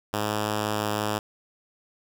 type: tone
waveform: 5% pulse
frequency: 105.8 Hz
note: G#2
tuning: 33 cents sharp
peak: -14 dBFS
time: 0.13-1.19 s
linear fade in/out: 5 ms
effects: none